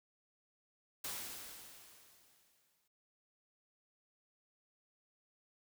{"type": "noise with exponential decay", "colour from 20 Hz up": "white", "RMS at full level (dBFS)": -41, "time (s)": [1.04, 2.88], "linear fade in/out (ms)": 5, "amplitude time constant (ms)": 400, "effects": []}